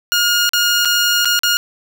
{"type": "tone with dropouts", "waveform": "15% pulse", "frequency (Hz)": 1426, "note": "F6", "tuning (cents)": 36, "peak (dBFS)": -6, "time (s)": [0.12, 1.57], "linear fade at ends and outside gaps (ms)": 0, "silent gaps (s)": [[0.492, 0.534], [0.849, 0.855], [1.247, 1.255], [1.391, 1.434]], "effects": []}